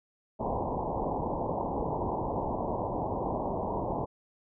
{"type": "low-pass noise", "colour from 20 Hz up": "white", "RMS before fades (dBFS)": -32, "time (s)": [0.39, 4.06], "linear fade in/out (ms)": 20, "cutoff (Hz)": 1000, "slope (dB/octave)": 96, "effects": []}